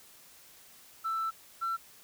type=tone pair in turn; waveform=sine; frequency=1327 / 1347.9 Hz; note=E6 / E6; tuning=+11 / +38 cents; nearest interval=unison; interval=27 cents; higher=second; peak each=-28 / -28 dBFS; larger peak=neither; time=1.04-1.31 / 1.61-1.77 s; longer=first; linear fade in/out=20 ms; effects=tanh soft clip ceiling -27 dBFS + white hiss -56 dBFS RMS until 2.03 s